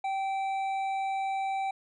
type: tone with hard clipping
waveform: sine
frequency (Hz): 776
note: G5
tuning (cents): -18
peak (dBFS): -30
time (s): 0.04-1.71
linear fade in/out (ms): 5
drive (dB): 7
effects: resampled to 22050 Hz